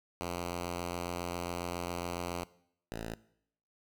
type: tone pair in turn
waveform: 5% pulse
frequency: 87.31 / 55.63 Hz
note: F2 / A1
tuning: 0 / +20 cents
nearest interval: minor sixth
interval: 780 cents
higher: first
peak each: -24 / -27 dBFS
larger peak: first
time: 0.21-2.44 / 2.92-3.14 s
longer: first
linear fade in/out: 0 ms
effects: noise-tail reverb RT60 0.7 s tail -20 dB re dry